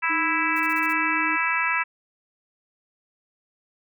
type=harmonic tone; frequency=329.6 Hz; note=E4; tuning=in tune; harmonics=3 / 4 / 5 / 6 / 7 / 8; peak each=-28 / -28 / -28 / -28 / -28 / -28 dBFS; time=0.02-1.84 s; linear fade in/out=20 ms
type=tone; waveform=sine; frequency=311.1 Hz; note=D#4; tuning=in tune; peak=-30 dBFS; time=0.09-1.37 s; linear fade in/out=20 ms
type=noise bursts; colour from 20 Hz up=blue; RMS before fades=-44 dBFS; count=6; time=0.56-0.929 s; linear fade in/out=5 ms; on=39 ms; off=27 ms
effects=none